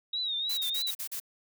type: tone with vibrato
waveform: sine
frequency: 3782 Hz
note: A#7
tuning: 24 cents sharp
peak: -29 dBFS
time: 0.13-0.91 s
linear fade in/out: 5 ms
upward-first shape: triangle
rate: 3.2 Hz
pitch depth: 110 cents each way
type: noise bursts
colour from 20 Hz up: blue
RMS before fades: -36 dBFS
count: 6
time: 0.49-1.201 s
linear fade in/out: 10 ms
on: 86 ms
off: 39 ms
effects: none